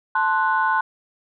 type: chord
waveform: sine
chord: F# diminished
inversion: first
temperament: equal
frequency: 880 / 1046.5 / 1480 Hz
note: A5 / C6 / F#6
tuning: 0 / 0 / 0 cents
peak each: -21 dBFS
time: 0.15-0.81 s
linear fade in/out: 5 ms
effects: tanh soft clip ceiling -8 dBFS